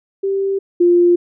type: tone pair in turn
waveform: sine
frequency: 391.1 / 349.6 Hz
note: G4 / F4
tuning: -4 / +2 cents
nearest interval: major second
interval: 194 cents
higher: first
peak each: -15 / -8 dBFS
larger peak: second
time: 0.23-0.59 / 0.8-1.16 s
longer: neither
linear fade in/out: 10 ms
effects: none